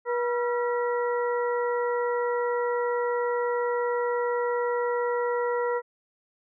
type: harmonic tone with a mistuned harmonic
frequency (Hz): 482.8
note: B4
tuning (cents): -39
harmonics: 1 / 2 / 3 / 4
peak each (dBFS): -25 / -31 / -35 / -37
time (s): 0.05-5.82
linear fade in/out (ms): 50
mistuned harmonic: 3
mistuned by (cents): -100
effects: none